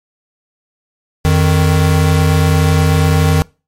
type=tone pair together; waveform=square; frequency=87.35 / 155.56 Hz; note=F2 / D#3; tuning=+1 / 0 cents; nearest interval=minor seventh; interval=999 cents; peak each=-12 dBFS; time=1.25-3.42 s; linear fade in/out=0 ms; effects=noise-tail reverb RT60 0.3 s tail -24 dB re dry + MP3 64 kbps